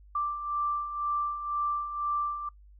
sine beating tone pair, 1174.7 / 1176.7 Hz, D6 / D6, 0 / +3 cents, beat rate 2 Hz, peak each -36 / -29 dBFS, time 0.15-2.49 s, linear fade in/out 5 ms, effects noise-tail reverb RT60 0.1 s tail -22 dB re dry + added 50 Hz sine -51 dBFS peak until 2.79 s

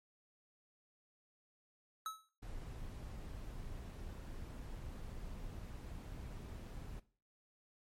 square tone with exponential decay, 1295 Hz, E6, 31 cents flat, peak -37 dBFS, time 2.06-2.29 s, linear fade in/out 1 ms, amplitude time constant 49 ms
brown noise, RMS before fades -47 dBFS, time 2.42-7 s, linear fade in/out 10 ms
effects noise-tail reverb RT60 0.4 s tail -18 dB re dry + MP3 64 kbps

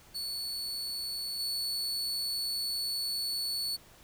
40% pulse tone with level steps, 4435 Hz, C#8, in tune, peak -33 / -30 dBFS, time 0.14-3.77 s, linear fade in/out 20 ms, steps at 1.39 s, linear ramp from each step 10 ms, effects pink hiss -57 dBFS RMS until 4.03 s

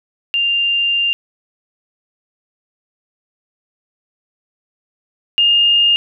sine tone pair in turn, 2794 / 2826 Hz, F7 / F7, 0 / +20 cents, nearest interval unison, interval 20 cents, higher second, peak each -13 / -9 dBFS, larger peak second, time 0.34-1.13 / 5.38-5.96 s, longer first, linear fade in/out 0 ms, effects none

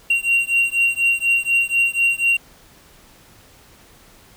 triangle beating tone pair, 2755 / 2759.1 Hz, F7 / F7, -24 / -22 cents, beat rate 4.1 Hz, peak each -17 dBFS, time 0.1-2.37 s, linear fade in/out 5 ms, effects pink hiss -49 dBFS RMS until 4.36 s

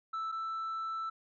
sine tone pair in turn, 1318.5 / 1323.8 Hz, E6 / E6, 0 / +7 cents, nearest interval unison, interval 7 cents, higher second, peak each -31 / -32 dBFS, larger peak first, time 0.13-0.32 / 0.32-1.1 s, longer second, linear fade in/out 10 ms, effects tanh soft clip ceiling -33 dBFS

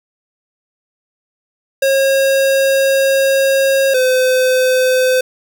square tone pair in turn, 542 / 511.8 Hz, C#5 / C5, -39 / -38 cents, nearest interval minor second, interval 99 cents, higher first, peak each -11 dBFS, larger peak neither, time 1.82-3.94 / 3.94-5.21 s, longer first, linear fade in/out 5 ms, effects none

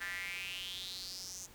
square tone with high-pass filter sweep, 92.5 Hz, F#2, in tune, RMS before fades -43 dBFS, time 0-1.47 s, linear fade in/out 20 ms, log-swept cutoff 1700 to 6600 Hz, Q 5.9, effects pink hiss -58 dBFS RMS until 1.54 s

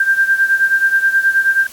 sine beating tone pair, 1580 / 1589.4 Hz, G6 / G6, +13 / +23 cents, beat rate 9.4 Hz, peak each -12 / -16 dBFS, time 0-1.67 s, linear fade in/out 5 ms, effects white hiss -38 dBFS RMS until 1.72 s + AAC 64 kbps

